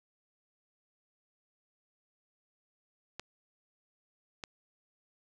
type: clicks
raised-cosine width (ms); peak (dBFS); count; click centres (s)
0.2; -22; 2; 3.196 / 4.438
effects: none